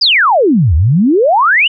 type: exponential two-way sweep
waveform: sine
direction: down then up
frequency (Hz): 5210 to 72 to 3057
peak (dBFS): -6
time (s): 0.01-1.68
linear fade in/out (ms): 10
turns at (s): 0.75
effects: none